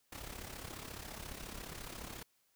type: noise with amplitude modulation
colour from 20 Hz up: pink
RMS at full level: -44 dBFS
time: 0.12-2.23 s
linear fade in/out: 5 ms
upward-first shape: sine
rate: 34.4 Hz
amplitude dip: 65%
effects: white hiss -75 dBFS RMS until 2.55 s